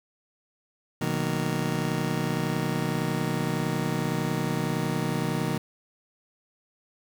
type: chord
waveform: 30% pulse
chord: B major seventh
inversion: none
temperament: just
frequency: 123.47 / 154.34 / 185.21 / 231.5 Hz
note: B2 / D#3 / F#3 / A#3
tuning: 0 / -14 / +2 / -12 cents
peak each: -31 / -26 / -30 / -31 dBFS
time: 1.01-5.58 s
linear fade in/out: 5 ms
effects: 8-bit